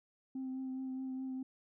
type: tone with vibrato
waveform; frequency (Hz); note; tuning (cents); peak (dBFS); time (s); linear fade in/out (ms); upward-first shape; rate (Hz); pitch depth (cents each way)
sine; 261.6; C4; 0; -36; 0.35-1.43; 5; triangle; 4.8; 19
effects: tanh soft clip ceiling -35 dBFS